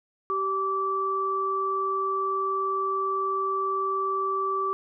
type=tone pair together; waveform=sine; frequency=387.6 / 1160.7 Hz; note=G4 / D6; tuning=-20 / -21 cents; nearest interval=octave + perfect fifth; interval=1899 cents; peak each=-30 / -25 dBFS; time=0.3-4.73 s; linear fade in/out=0 ms; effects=none